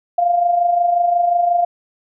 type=tone with amplitude modulation; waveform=sine; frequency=698.5 Hz; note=F5; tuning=in tune; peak=-10 dBFS; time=0.18-1.65 s; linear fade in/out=5 ms; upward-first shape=sine; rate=25.6 Hz; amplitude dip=55%; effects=none